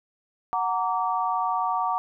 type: chord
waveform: sine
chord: Gb augmented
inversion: none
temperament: just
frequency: 740 / 925 / 1156.2 Hz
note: Gb5 / Bb5 / D6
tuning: 0 / -14 / -27 cents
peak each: -27 dBFS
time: 0.53-1.98 s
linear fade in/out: 0 ms
effects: none